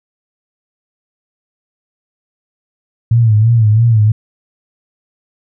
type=tone with vibrato; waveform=sine; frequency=111.8 Hz; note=A2; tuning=28 cents sharp; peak=-6 dBFS; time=3.11-4.12 s; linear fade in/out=5 ms; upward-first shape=sine; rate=3 Hz; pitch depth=97 cents each way; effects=none